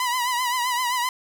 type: tone with vibrato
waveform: sawtooth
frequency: 987.8 Hz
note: B5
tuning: in tune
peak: -18 dBFS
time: 0-1.09 s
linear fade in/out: 2 ms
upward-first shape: triangle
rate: 7.7 Hz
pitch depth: 80 cents each way
effects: none